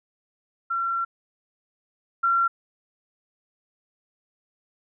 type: tone pair in turn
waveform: sine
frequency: 1362 / 1367.8 Hz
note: F6 / F6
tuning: -44 / -36 cents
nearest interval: unison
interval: 8 cents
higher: second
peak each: -23 / -18 dBFS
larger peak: second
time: 0.7-1.05 / 2.23-2.48 s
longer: first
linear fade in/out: 10 ms
effects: none